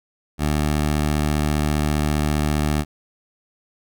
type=tone; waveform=15% pulse; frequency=75 Hz; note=D2; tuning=37 cents sharp; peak=-12 dBFS; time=0.38-2.85 s; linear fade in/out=50 ms; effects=none